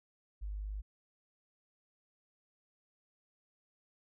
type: tone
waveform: sine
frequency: 50.9 Hz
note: G#1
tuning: 34 cents flat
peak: -37 dBFS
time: 0.41-0.82 s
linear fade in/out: 20 ms
effects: none